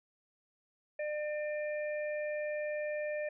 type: harmonic tone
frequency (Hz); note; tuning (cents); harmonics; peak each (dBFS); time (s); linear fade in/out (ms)
600; D5; +37; 1 / 3 / 4; -34 / -44 / -46; 0.99-3.29; 5
effects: none